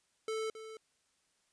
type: tone with echo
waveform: square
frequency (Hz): 440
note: A4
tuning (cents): 0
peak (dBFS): -35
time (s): 0.28-0.5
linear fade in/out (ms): 2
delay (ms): 270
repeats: 1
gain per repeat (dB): -11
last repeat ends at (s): 0.77
effects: white hiss -75 dBFS RMS until 1.52 s + resampled to 22050 Hz